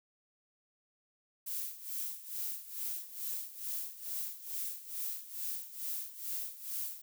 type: noise with tremolo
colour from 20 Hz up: violet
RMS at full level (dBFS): -37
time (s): 1.46-7.02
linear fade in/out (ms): 10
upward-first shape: sine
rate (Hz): 2.3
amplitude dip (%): 80
effects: none